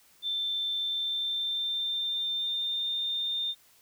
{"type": "tone with pitch glide", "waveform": "sine", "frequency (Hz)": [3552, 3618], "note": ["A7", "A7"], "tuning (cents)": [16, 48], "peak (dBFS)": -28, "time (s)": [0.22, 3.55], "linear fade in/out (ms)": 50, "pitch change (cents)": 32, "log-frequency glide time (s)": [0.75, 2.93], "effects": ["white hiss -61 dBFS RMS until 3.81 s"]}